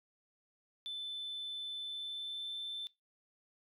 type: tone with pitch glide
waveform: sine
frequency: 3520 to 3542 Hz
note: A7 to A7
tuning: 0 to +11 cents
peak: -37 dBFS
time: 0.86-2.87 s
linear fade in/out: 0 ms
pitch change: +11 cents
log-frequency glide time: 1.8-2.58 s
effects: noise-tail reverb RT60 0.2 s tail -20 dB re dry + tanh soft clip ceiling -36 dBFS